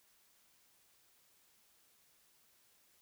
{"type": "silence", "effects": ["white hiss -70 dBFS RMS until 3.01 s"]}